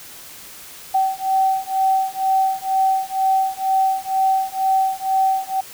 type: beating tone pair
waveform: sine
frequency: 766 / 768.1 Hz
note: G5 / G5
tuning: -40 / -35 cents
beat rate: 2.1 Hz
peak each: -19 dBFS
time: 0.94-5.61 s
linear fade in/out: 10 ms
effects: white hiss -39 dBFS RMS until 5.73 s